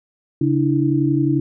sine tone cluster, 138.6 / 295.4 / 326.7 Hz, C#3 / D4 / E4, 0 / +10 / -15 cents, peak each -19 dBFS, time 0.41-1.4 s, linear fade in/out 5 ms, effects none

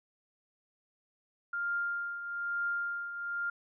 sine tone with tremolo, 1400 Hz, F6, 4 cents sharp, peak -29 dBFS, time 1.53-3.5 s, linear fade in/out 5 ms, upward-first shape triangle, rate 1.1 Hz, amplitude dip 65%, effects none

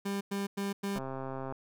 30% pulse tone bursts, 199 Hz, G3, 26 cents sharp, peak -29 dBFS, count 4, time 0.05-0.99 s, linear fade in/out 10 ms, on 160 ms, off 100 ms
click train, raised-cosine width 1 ms, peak -25 dBFS, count 76, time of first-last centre 0.96-1.524 s, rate 133 Hz
effects none

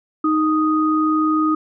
sine tone pair together, 311.1 / 1244.4 Hz, D#4 / D#6, 0 / 0 cents, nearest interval 2 octaves, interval 2400 cents, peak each -16 / -19 dBFS, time 0.24-1.55 s, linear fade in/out 5 ms, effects none

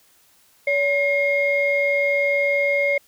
sine tone pair together, 567.6 / 2143 Hz, C#5 / C7, +41 / +41 cents, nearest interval octave + major seventh, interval 2300 cents, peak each -19 dBFS, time 0.67-2.98 s, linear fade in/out 5 ms, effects tanh soft clip ceiling -10 dBFS + white hiss -57 dBFS RMS until 3.07 s

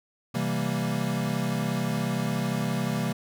square chord, C dominant seventh, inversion none, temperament equal, 130.81 / 164.81 / 196 / 233.1 Hz, C3 / E3 / G3 / Bb3, 0 / 0 / 0 / 0 cents, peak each -32 dBFS, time 0.34-3.13 s, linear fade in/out 10 ms, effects none

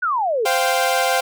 sine exponential sweep, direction down, 1531 to 404.1 Hz, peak -17 dBFS, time 0.02-0.46 s, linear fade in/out 10 ms
sawtooth chord, C suspended fourth, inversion none, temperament equal with one note detuned, 520.5 / 698.5 / 784 Hz, C5 / F5 / G5, -9 / 0 / 0 cents, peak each -17 dBFS, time 0.45-1.21 s, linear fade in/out 10 ms
effects none

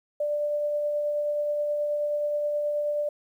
sine tone with tremolo, 590 Hz, D5, 8 cents sharp, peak -23 dBFS, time 0.2-3.09 s, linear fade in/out 5 ms, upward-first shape triangle, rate 9.4 Hz, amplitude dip 25%, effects 10-bit

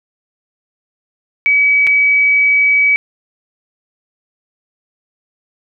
sine tone with dropouts, 2278 Hz, C#7, 47 cents sharp, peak -8 dBFS, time 1.46-2.96 s, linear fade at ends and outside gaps 0 ms, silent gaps 1.868-1.872 s, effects none

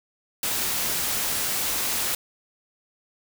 white noise, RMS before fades -26 dBFS, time 0.43-2.15 s, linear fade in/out 2 ms, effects none

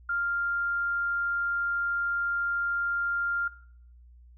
sine tone, 1396.9 Hz, F6, in tune, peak -26 dBFS, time 0.09-3.48 s, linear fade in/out 5 ms, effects noise-tail reverb RT60 0.6 s tail -18 dB re dry + added 60 Hz sine -50 dBFS peak until 4.37 s

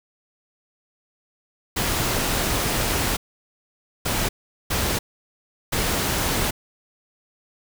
pink noise bursts at uneven times, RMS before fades -23 dBFS, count 4, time 1.76-3.17 / 4.05-4.29 / 4.7-4.99 / 5.72-6.51 s, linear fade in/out 10 ms, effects none

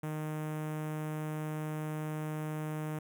sawtooth tone with notch filter, 154.1 Hz, D#3, 16 cents flat, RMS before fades -37 dBFS, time 0.03-2.99 s, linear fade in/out 5 ms, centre 4400 Hz, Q 0.58, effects none

